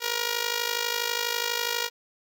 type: tone with amplitude modulation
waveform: 5% pulse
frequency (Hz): 474.6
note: A#4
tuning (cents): +31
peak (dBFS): -11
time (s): 0-1.9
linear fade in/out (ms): 50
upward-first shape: sine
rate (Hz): 52.2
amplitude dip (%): 75
effects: none